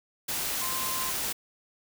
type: tone in noise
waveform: sine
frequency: 1043 Hz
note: C6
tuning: 6 cents flat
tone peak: -35 dBFS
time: 0.61-1.11 s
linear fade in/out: 10 ms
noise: white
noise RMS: -31 dBFS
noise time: 0.28-1.33 s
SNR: -7 dB
effects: none